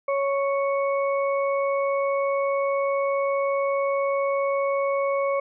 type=harmonic tone; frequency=554.4 Hz; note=C#5; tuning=in tune; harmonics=1 / 2 / 4; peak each=-22 / -28 / -34 dBFS; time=0.08-5.4 s; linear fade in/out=5 ms; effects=none